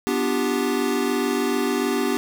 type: chord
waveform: square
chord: G dominant seventh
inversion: first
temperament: equal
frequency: 246.9 / 293.7 / 349.2 / 392 Hz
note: B3 / D4 / F4 / G4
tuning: 0 / 0 / 0 / 0 cents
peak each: -26 / -27 / -31 / -25 dBFS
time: 0.07-2.17 s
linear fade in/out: 0 ms
effects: none